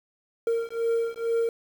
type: beating tone pair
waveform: triangle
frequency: 460 / 462.2 Hz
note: A#4 / A#4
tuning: -23 / -15 cents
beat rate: 2.2 Hz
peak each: -25 dBFS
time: 0.47-1.49 s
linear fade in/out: 2 ms
effects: 8-bit